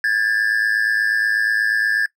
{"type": "tone pair together", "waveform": "triangle", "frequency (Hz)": [1637, 1745.3], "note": ["G#6", "A6"], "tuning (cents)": [-25, -15], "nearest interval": "minor second", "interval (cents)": 110, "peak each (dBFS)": -17, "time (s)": [0.04, 2.06], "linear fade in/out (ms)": 2, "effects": ["noise-tail reverb RT60 0.1 s tail -19 dB re dry"]}